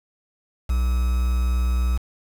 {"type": "tone with quantisation", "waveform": "triangle", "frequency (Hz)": 61.74, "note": "B1", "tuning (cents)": 0, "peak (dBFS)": -16, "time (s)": [0.69, 1.98], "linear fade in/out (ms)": 10, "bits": 6, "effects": []}